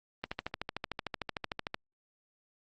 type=click train; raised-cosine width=0.3 ms; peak=-18 dBFS; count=21; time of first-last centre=0.24-1.744 s; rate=13.3 Hz; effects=Opus 24 kbps